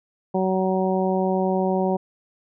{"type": "harmonic tone", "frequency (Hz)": 187.9, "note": "F#3", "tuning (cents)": 27, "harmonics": [1, 2, 3, 4, 5], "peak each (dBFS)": [-23, -24, -26, -27, -31], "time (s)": [0.34, 1.97], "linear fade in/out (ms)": 10, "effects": []}